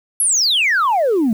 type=exponential sweep; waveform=sine; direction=down; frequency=11450 to 207.7 Hz; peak=-11 dBFS; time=0.2-1.33 s; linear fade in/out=2 ms; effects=tanh soft clip ceiling -10 dBFS + 7-bit